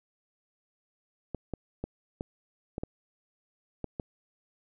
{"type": "clicks", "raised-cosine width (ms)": 2, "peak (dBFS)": -20, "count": 8, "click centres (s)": [1.347, 1.537, 1.84, 2.209, 2.781, 2.835, 3.843, 3.998], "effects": []}